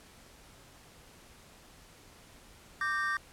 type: chord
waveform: triangle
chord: G minor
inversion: second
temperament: equal with one note detuned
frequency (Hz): 1174.7 / 1568 / 1843.2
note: D6 / G6 / Bb6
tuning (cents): 0 / 0 / -20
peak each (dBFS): -32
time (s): 2.81-3.17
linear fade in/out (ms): 2
effects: pink hiss -56 dBFS RMS until 3.32 s + low-pass 12000 Hz 12 dB/octave